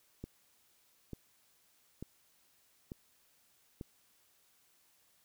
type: click train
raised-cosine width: 3 ms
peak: -29 dBFS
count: 5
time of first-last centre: 0.24-3.811 s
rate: 1.12 Hz
effects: white hiss -70 dBFS RMS until 5.24 s